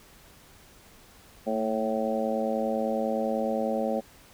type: harmonic tone with a mistuned harmonic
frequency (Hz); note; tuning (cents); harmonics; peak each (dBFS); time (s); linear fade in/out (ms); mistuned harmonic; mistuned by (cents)
110; A2; 0; 2 / 3 / 4 / 5 / 6 / 7; -30 / -38 / -34 / -29 / -35 / -34; 1.46-4.01; 20; 2; +29
effects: pink hiss -54 dBFS RMS until 4.33 s